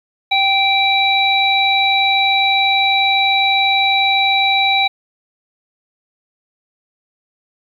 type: harmonic tone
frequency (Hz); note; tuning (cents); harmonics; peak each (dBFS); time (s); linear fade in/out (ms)
781; G5; -7; 1 / 3 / 5; -16 / -16 / -16; 0.31-4.88; 10
effects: 8-bit